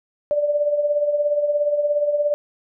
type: tone with tremolo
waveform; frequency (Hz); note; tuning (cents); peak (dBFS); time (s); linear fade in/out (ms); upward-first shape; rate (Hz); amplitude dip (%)
sine; 587.3; D5; 0; -14; 0.31-2.34; 0; triangle; 17; 65
effects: none